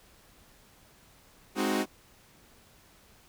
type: chord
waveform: sawtooth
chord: Ab dominant seventh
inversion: none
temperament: equal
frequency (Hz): 207.7 / 261.6 / 311.1 / 370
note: Ab3 / C4 / Eb4 / Gb4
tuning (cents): 0 / 0 / 0 / 0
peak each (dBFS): -28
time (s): 1.55-1.86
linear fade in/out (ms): 50
effects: pink hiss -59 dBFS RMS until 3.28 s